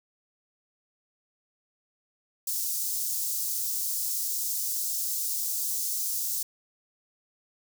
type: high-pass noise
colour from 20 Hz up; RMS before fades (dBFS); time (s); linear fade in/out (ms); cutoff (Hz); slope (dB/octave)
white; -30; 2.47-6.43; 5; 5300; 24
effects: none